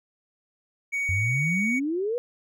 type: tone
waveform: triangle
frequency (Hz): 2241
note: C#7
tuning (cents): +18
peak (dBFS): -23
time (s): 0.92-1.8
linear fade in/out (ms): 20
type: exponential sweep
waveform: sine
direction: up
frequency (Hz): 87.4 to 499.6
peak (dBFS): -24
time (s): 1.09-2.18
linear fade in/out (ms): 0
effects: none